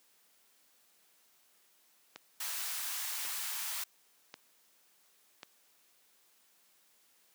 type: click train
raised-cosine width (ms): 0.2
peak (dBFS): -27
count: 4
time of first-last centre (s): 2.16-5.432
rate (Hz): 0.917
type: high-pass noise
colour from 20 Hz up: white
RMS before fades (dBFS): -38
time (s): 2.4-3.84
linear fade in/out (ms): 5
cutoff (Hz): 820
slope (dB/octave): 24
effects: white hiss -68 dBFS RMS until 7.34 s + high-pass 200 Hz 12 dB/octave